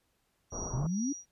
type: tone with tremolo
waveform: sine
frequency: 5760 Hz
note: F#8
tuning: 47 cents flat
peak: -38 dBFS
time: 0.5-1.26 s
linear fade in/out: 50 ms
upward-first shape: sine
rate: 2.2 Hz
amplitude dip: 85%
type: low-pass noise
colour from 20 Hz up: pink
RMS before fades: -39 dBFS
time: 0.52-0.87 s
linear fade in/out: 5 ms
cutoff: 1200 Hz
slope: 48 dB/octave
type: exponential sweep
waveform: sine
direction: up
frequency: 118.2 to 296.5 Hz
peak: -29 dBFS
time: 0.73-1.13 s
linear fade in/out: 10 ms
effects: pink hiss -75 dBFS RMS until 1.31 s + resampled to 32000 Hz